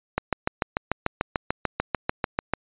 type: click train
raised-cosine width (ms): 0.5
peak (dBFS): -7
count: 17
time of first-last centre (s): 0.18-2.536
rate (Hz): 6.79
effects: resampled to 8000 Hz